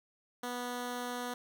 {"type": "tone", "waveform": "10% pulse", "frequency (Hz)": 245.3, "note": "B3", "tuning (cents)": -12, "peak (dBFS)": -28, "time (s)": [0.43, 1.34], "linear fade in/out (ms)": 5, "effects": []}